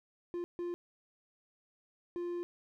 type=tone bursts at uneven times; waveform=triangle; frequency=349.2 Hz; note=F4; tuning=in tune; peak=-33 dBFS; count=3; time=0.34-0.44 / 0.59-0.74 / 2.16-2.43 s; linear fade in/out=0 ms; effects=none